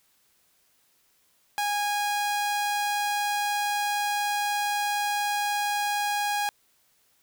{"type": "tone", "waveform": "sawtooth", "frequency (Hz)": 823, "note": "G#5", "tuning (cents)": -16, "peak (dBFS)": -21, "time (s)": [1.58, 6.49], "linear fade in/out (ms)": 0, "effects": ["white hiss -66 dBFS RMS until 7.22 s"]}